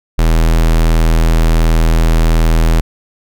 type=tone; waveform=square; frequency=40.69 Hz; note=E1; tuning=22 cents flat; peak=-8 dBFS; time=0.18-2.81 s; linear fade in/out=10 ms; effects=none